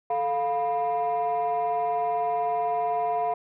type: tone cluster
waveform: sine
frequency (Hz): 438.8 / 703 / 983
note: A4 / F5 / B5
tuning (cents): -5 / +11 / -8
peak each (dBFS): -30 / -23 / -29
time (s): 0.1-3.34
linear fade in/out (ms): 5
effects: tanh soft clip ceiling -19 dBFS